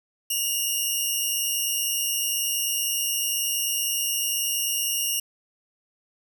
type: tone pair together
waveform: 10% pulse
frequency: 2787 / 2887 Hz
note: F7 / F#7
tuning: -4 / -43 cents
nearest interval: minor second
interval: 61 cents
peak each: -18 dBFS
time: 0.3-5.2 s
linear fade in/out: 5 ms
effects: none